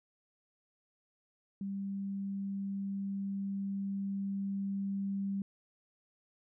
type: tone with level ramp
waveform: sine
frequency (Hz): 197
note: G3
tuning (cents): +9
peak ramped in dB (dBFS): -35 to -32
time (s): 1.61-5.42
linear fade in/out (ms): 2
effects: none